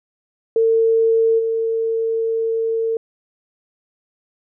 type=tone with level steps; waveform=sine; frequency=451.8 Hz; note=A4; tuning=46 cents sharp; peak=-12 / -17 dBFS; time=0.56-2.97 s; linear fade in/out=2 ms; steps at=1.38 s; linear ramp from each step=20 ms; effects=none